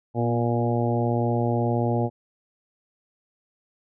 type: harmonic tone with a mistuned harmonic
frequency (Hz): 118.4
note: A#2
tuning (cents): +27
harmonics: 1 / 2 / 3 / 4 / 5 / 6 / 7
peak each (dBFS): -24 / -27 / -29 / -30 / -31 / -32 / -32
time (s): 0.14-2.1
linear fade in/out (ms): 50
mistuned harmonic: 2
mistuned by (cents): +22
effects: none